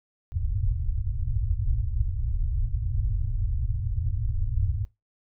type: low-pass noise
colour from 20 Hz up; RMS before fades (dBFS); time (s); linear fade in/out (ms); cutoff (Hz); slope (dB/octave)
pink; -26; 0.32-4.85; 0; 120; 96
effects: noise-tail reverb RT60 0.2 s tail -20 dB re dry